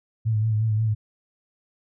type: tone with vibrato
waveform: sine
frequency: 109.3 Hz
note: A2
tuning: 11 cents flat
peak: -19 dBFS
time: 0.25-0.95 s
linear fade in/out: 20 ms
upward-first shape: sine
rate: 5.6 Hz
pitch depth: 45 cents each way
effects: none